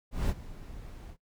brown noise with ADSR envelope, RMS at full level -26 dBFS, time 0.11-1.17 s, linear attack 180 ms, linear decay 45 ms, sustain -18 dB, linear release 71 ms, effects noise-tail reverb RT60 0.1 s tail -19 dB re dry

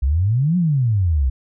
sine exponential two-way sweep, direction up then down, 61.74 to 184.6 to 61.74 Hz, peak -14 dBFS, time 0.02-1.3 s, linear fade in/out 10 ms, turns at 0.57 s, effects none

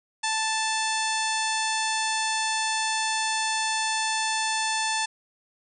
harmonic tone with a mistuned harmonic, 880 Hz, A5, in tune, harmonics 1 / 2 / 3 / 4 / 5 / 6 / 7 / 8 / 9 / 10, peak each -28 / -31 / -33 / -34 / -35 / -36 / -36 / -37 / -38 / -38 dBFS, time 0.23-5.06 s, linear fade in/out 10 ms, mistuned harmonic 9, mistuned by +43 cents, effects none

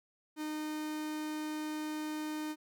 45% pulse tone, 306.6 Hz, D#4, 25 cents flat, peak -36 dBFS, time 0.36-2.56 s, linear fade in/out 50 ms, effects none

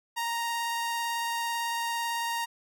sawtooth tone with vibrato, 932.3 Hz, A#5, in tune, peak -25 dBFS, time 0.16-2.46 s, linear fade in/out 20 ms, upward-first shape square, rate 18 Hz, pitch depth 8 cents each way, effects none

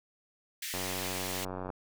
pink high-pass noise, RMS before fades -38 dBFS, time 0.62-1.45 s, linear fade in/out 5 ms, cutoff 1700 Hz, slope 48 dB/octave
click train, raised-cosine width 1 ms, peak -24 dBFS, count 90, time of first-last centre 0.74-1.702 s, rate 92.5 Hz
effects none

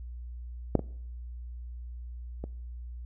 clicks, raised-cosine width 2 ms, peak -8 / -19 / -23 dBFS, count 3, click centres 0.753 / 0.793 / 2.44 s, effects noise-tail reverb RT60 0.7 s tail -24 dB re dry + added 60 Hz sine -38 dBFS peak until 3.05 s

